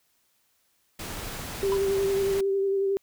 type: noise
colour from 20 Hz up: pink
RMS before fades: -36 dBFS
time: 0.99-2.41 s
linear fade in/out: 5 ms
type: tone with vibrato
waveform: sine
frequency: 392 Hz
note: G4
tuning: in tune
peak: -22 dBFS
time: 1.63-2.97 s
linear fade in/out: 0 ms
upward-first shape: sine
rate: 11 Hz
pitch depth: 22 cents each way
type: tone with exponential decay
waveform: triangle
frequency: 994 Hz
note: B5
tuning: 11 cents sharp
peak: -24 dBFS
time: 1.72-1.82 s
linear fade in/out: 1 ms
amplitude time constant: 21 ms
effects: white hiss -69 dBFS RMS until 3.02 s